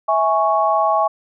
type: chord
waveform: sine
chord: C# minor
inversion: first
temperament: equal with one note detuned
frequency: 653.2 / 830.6 / 1108.7 Hz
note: E5 / G#5 / C#6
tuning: -16 / 0 / 0 cents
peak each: -18 dBFS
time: 0.08-1.08 s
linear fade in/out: 10 ms
effects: none